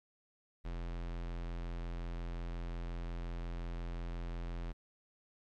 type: tone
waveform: square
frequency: 42.81 Hz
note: F1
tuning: 34 cents flat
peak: -39 dBFS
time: 0.64-4.73 s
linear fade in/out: 20 ms
effects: low-pass 4000 Hz 12 dB/octave + 13-bit